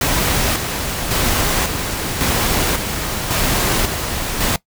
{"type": "noise with tremolo", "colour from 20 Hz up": "pink", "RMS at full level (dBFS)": -17, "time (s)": [0.01, 4.56], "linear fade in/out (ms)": 2, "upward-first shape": "square", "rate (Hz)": 0.91, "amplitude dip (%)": 45, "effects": ["noise-tail reverb RT60 0.1 s tail -20 dB re dry"]}